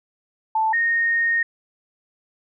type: tone pair in turn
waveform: sine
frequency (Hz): 880 / 1851.8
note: A5 / A#6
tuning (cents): 0 / -12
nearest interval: octave + minor second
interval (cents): 1288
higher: second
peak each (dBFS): -17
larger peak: neither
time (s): 0.55-0.73 / 0.73-1.43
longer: second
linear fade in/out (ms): 5
effects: none